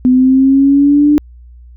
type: linear sweep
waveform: sine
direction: up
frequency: 251.1 to 298.1 Hz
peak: -5 dBFS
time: 0.05-1.18 s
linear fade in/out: 0 ms
effects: added 60 Hz sine -34 dBFS peak until 1.76 s